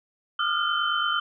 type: tone cluster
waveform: sine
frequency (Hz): 1210 / 1371 / 1420 / 3072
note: D#6 / F6 / F6 / G7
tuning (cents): -49 / -32 / +28 / -36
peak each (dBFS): -28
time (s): 0.39-1.2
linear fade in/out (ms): 5
effects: none